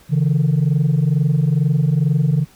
sine tone pair together, 138.59 / 160.82 Hz, C#3 / E3, 0 / -42 cents, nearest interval minor third, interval 258 cents, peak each -14 dBFS, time 0.09-2.46 s, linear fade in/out 50 ms, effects tanh soft clip ceiling -10 dBFS + pink hiss -50 dBFS RMS until 2.55 s

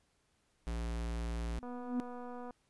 square tone, 57.5 Hz, A#1, 23 cents flat, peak -36 dBFS, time 0.67-1.59 s, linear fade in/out 0 ms
sine tone with exponential growth, 248 Hz, B3, 7 cents sharp, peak -30 dBFS, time 1.4-2 s, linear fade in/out 0 ms, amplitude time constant 130 ms
click train, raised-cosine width 1 ms, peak -34 dBFS, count 216, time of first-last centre 1.63-2.508 s, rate 245 Hz
effects pink hiss -75 dBFS RMS until 2.69 s + resampled to 24000 Hz

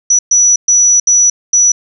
sine tone bursts at uneven times, 5900 Hz, F#8, 6 cents flat, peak -5 dBFS, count 5, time 0.1-0.19 / 0.31-0.56 / 0.68-1 / 1.07-1.3 / 1.53-1.72 s, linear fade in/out 5 ms, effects none

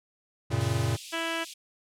square chord, F# major, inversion none, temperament equal with one note detuned, 92.5 / 115.14 / 138.59 Hz, F#2 / A#2 / C#3, 0 / -21 / 0 cents, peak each -32 / -28 / -32 dBFS, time 0.5-0.97 s, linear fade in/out 20 ms
pink high-pass noise, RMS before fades -42 dBFS, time 0.6-1.54 s, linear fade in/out 10 ms, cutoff 2600 Hz, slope 48 dB/octave
harmonic tone, 330 Hz, E4, 2 cents sharp, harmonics 1 / 2 / 3 / 4 / 5 / 6 / 7 / 8 / 9 / 10, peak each -36 / -36 / -38 / -39 / -36 / -41 / -40 / -39 / -38 / -42 dBFS, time 1.12-1.45 s, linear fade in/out 20 ms
effects low-pass 10000 Hz 12 dB/octave

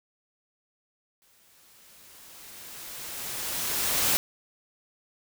white noise with exponential growth, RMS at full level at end -23 dBFS, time 1.22-4.17 s, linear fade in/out 0 ms, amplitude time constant 640 ms, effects none

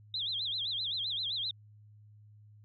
sine tone with vibrato, 3619 Hz, A7, 48 cents sharp, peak -32 dBFS, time 0.14-1.51 s, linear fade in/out 2 ms, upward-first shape sine, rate 7.7 Hz, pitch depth 220 cents each way, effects added 105 Hz sine -54 dBFS peak until 2.64 s

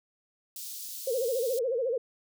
white high-pass noise, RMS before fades -40 dBFS, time 0.56-1.59 s, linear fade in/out 2 ms, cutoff 3800 Hz, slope 24 dB/octave
sine tone with vibrato, 493.9 Hz, B4, in tune, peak -26 dBFS, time 1.07-1.98 s, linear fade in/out 5 ms, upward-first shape sine, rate 14 Hz, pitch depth 160 cents each way
effects none

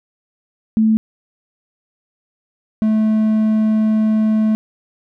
sine / triangle tone pair in turn, 219.6 / 217.2 Hz, A3 / A3, -3 / -22 cents, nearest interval unison, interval 19 cents, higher first, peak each -10 dBFS, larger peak neither, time 0.77-0.97 / 2.82-4.55 s, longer second, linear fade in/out 0 ms, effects none

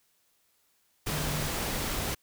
sine tone in noise, 150.1 Hz, D3, 38 cents sharp, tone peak -34 dBFS, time 1.11-1.48 s, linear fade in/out 10 ms, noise pink, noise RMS -32 dBFS, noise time 1.06-2.15 s, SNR -5 dB, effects white hiss -70 dBFS RMS until 2.22 s

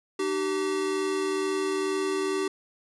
square tone pair together, 302.7 / 384.9 Hz, D#4 / G4, -48 / -32 cents, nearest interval major third, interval 416 cents, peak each -33 / -27 dBFS, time 0.19-2.48 s, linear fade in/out 5 ms, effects resampled to 24000 Hz

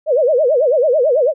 sine tone with vibrato, 552 Hz, C#5, 7 cents flat, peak -10 dBFS, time 0.06-1.34 s, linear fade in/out 50 ms, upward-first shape sine, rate 9.1 Hz, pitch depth 260 cents each way, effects none

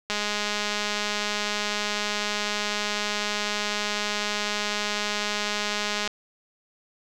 click train, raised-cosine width 0.2 ms, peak -10 dBFS, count 1244, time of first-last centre 0.1-6.076 s, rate 208 Hz, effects none

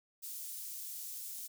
white high-pass noise, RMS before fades -44 dBFS, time 0.22-1.48 s, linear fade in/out 20 ms, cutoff 6300 Hz, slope 12 dB/octave, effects none

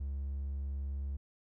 triangle tone, 69.3 Hz, C#2, in tune, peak -32 dBFS, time 0-1.17 s, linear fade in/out 10 ms, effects tanh soft clip ceiling -28 dBFS

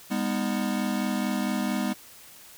square chord, G# minor, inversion none, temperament equal with one note detuned, 202.4 / 246.9 / 311.1 Hz, G#3 / B3 / D#4, -44 / 0 / 0 cents, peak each -29 / -30 / -34 dBFS, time 0.1-1.94 s, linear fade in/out 20 ms, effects white hiss -49 dBFS RMS until 2.57 s

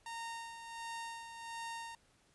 sawtooth tone with tremolo, 922 Hz, A#5, 19 cents flat, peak -37 dBFS, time 0.06-1.95 s, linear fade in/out 2 ms, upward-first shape sine, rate 1.4 Hz, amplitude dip 55%, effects pink hiss -70 dBFS RMS until 2.34 s + resampled to 24000 Hz

